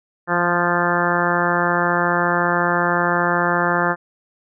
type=harmonic tone with a mistuned harmonic; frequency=174.61 Hz; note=F3; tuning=in tune; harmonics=1 / 2 / 3 / 4 / 5 / 6 / 7 / 8 / 9 / 10; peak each=-25 / -25 / -25 / -25 / -25 / -25 / -25 / -25 / -25 / -25 dBFS; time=0.27-3.96 s; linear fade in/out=50 ms; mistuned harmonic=1; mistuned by=-22 cents; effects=none